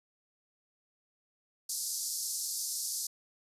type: band-pass noise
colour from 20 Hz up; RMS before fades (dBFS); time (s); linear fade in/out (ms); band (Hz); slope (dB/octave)
pink; -36; 1.69-3.07; 5; 4700 to 13000; 48
effects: resampled to 32000 Hz